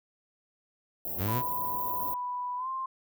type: band-stop noise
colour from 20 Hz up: white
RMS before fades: -35 dBFS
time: 1.05-2.14 s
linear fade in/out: 0 ms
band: 810 to 13000 Hz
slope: 48 dB/octave
type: exponential sweep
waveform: sawtooth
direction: up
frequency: 88.3 to 135.6 Hz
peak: -25 dBFS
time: 1.17-1.43 s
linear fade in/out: 50 ms
type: tone with pitch glide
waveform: sine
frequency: 987.8 to 1052.6 Hz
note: B5 to C6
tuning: 0 to +10 cents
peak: -31 dBFS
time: 1.28-2.86 s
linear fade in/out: 5 ms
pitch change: +110 cents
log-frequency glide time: 2.57-2.68 s
type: click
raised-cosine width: 2 ms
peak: -31 dBFS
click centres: 1.749 s
effects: none